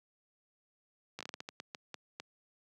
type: slowing click train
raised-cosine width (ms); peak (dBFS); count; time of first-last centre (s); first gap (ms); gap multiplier
0.2; -24; 12; 1.19-2.2; 16; 1.32
effects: high-pass 150 Hz 12 dB/octave